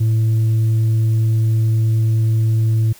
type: tone with tanh clipping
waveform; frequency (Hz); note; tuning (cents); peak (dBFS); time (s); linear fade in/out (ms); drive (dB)
sine; 111.3; A2; +20; -13; 0-2.93; 10; 2
effects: white hiss -45 dBFS RMS until 2.99 s